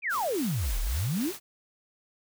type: exponential two-way sweep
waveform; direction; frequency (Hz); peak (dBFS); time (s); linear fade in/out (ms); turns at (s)
sine; down then up; 2558 to 33.91 to 415.7; -26; 0.02-1.33; 50; 0.79
type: noise with tremolo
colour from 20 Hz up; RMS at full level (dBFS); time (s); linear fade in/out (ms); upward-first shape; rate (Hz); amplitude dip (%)
white; -38; 0.09-1.4; 50; sine; 3.7; 25
effects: none